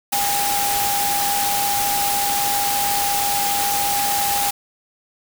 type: tone in noise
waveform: sine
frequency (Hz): 809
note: G#5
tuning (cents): -46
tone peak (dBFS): -21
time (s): 0.12-4.51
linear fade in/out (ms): 10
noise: white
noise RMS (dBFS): -22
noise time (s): 0.12-4.51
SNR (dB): -2
effects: none